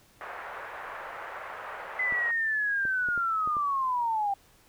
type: band-pass noise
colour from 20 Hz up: white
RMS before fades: -40 dBFS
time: 0.21-2.31 s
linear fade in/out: 0 ms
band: 500 to 1700 Hz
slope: 24 dB/octave
type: linear sweep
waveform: sine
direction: down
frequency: 2033 to 781 Hz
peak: -25 dBFS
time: 1.99-4.34 s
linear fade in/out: 5 ms
type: clicks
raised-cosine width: 2 ms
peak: -29 dBFS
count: 6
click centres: 2.124 / 2.853 / 3.087 / 3.177 / 3.475 / 3.568 s
effects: pink hiss -60 dBFS RMS until 4.68 s